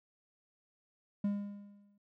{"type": "tone with exponential decay", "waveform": "triangle", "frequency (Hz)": 202.9, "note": "G#3", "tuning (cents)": -40, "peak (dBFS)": -26, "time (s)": [1.24, 1.98], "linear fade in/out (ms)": 5, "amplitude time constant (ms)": 160, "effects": []}